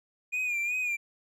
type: tone with vibrato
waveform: triangle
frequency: 2433 Hz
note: D#7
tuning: 39 cents flat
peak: -26 dBFS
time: 0.32-0.97 s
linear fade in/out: 20 ms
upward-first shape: sine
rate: 2.7 Hz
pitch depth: 61 cents each way
effects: none